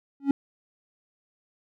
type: tone with exponential growth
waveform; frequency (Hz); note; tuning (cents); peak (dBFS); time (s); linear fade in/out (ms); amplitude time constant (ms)
triangle; 277.9; C#4; +4; -12; 0.2-0.31; 2; 23
effects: none